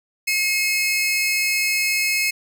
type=tone pair together; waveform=sawtooth; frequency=2155 / 2563 Hz; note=C#7 / E7; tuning=-49 / -49 cents; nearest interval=minor third; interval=300 cents; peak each=-18 dBFS; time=0.27-2.31 s; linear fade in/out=10 ms; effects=none